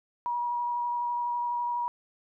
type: tone with vibrato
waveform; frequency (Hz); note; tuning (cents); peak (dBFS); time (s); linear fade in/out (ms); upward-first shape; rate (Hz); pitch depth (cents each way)
sine; 961; B5; -48; -27; 0.26-1.88; 0; square; 12; 9
effects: none